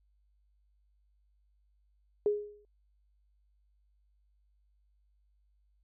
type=tone with exponential decay; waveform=sine; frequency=415.3 Hz; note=G#4; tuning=in tune; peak=-22 dBFS; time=2.26-2.65 s; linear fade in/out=1 ms; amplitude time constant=83 ms; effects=added 50 Hz sine -67 dBFS peak until 5.83 s

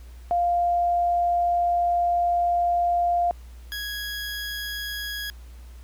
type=tone pair in turn; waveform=sine / 20% pulse; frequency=698.5 / 1661.3 Hz; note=F5 / G#6; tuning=0 / 0 cents; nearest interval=octave + minor third; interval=1500 cents; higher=second; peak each=-19 / -25 dBFS; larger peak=first; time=0.31-3.31 / 3.72-5.3 s; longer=first; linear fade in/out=0 ms; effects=added 60 Hz sine -40 dBFS peak until 5.83 s + pink hiss -56 dBFS RMS until 5.83 s

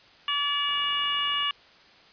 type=harmonic tone; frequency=574 Hz; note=D5; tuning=40 cents flat; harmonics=2 / 3 / 4 / 5 / 6; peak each=-30 / -36 / -36 / -26 / -37 dBFS; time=0.28-1.51 s; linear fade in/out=2 ms
type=click train; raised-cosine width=0.5 ms; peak=-33 dBFS; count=35; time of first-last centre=0.69-1.428 s; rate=46.1 Hz
effects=white hiss -54 dBFS RMS until 2.12 s + resampled to 11025 Hz

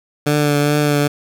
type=tone with vibrato; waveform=15% pulse; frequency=146.83 Hz; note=D3; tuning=in tune; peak=-7 dBFS; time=0.26-1.08 s; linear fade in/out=10 ms; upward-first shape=triangle; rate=2.4 Hz; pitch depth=26 cents each way; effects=none

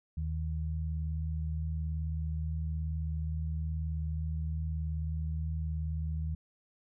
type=tone pair together; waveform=sine; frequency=77.8 / 156.77 Hz; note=D#2 / D#3; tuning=0 / +13 cents; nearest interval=octave; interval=1213 cents; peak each=-32 / -38 dBFS; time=0.17-6.35 s; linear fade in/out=5 ms; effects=none

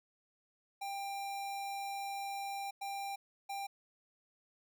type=tone bursts at uneven times; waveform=square; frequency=793 Hz; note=G5; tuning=20 cents sharp; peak=-39 dBFS; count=3; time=0.81-2.71 / 2.81-3.16 / 3.49-3.67 s; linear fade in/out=10 ms; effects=none

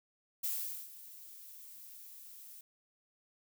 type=noise with ADSR envelope; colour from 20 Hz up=violet; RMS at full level=-35 dBFS; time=0.43-2.61 s; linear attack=13 ms; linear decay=430 ms; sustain=-17 dB; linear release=3 ms; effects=none

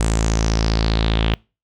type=tone with low-pass filter sweep; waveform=sawtooth; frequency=55 Hz; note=A1; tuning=in tune; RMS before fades=-18 dBFS; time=0-1.34 s; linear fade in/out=0 ms; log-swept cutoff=8300 to 3100 Hz; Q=4.6; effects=noise-tail reverb RT60 0.3 s tail -26 dB re dry

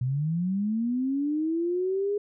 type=linear sweep; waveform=sine; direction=up; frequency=121.3 to 415.3 Hz; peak=-24 dBFS; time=0.01-2.18 s; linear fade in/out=5 ms; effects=none

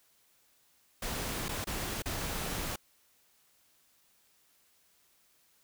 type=noise with dropouts; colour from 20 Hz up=pink; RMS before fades=-36 dBFS; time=1.02-2.76 s; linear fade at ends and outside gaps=5 ms; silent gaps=1.484-1.49 / 1.644-1.67 / 2.022-2.057 s; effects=white hiss -68 dBFS RMS until 5.63 s

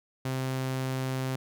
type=tone; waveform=sawtooth; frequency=131 Hz; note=C3; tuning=2 cents sharp; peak=-25 dBFS; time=0.25-1.36 s; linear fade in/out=5 ms; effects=none

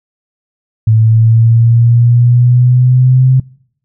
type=exponential sweep; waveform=sine; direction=up; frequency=110 to 130.8 Hz; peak=-4 dBFS; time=0.87-3.4 s; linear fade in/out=5 ms; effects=noise-tail reverb RT60 0.7 s tail -25 dB re dry

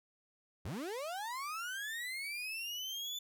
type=linear sweep; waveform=35% pulse; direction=up; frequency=64.2 to 3520 Hz; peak=-37 dBFS; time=0.65-3.19 s; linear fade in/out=5 ms; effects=none

